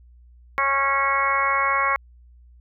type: harmonic tone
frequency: 274.9 Hz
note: C#4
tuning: 14 cents flat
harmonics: 2 / 3 / 4 / 5 / 6 / 7 / 8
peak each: -31 / -32 / -21 / -28 / -30 / -28 / -25 dBFS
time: 0.58-1.96 s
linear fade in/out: 0 ms
effects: added 60 Hz sine -47 dBFS peak until 2.6 s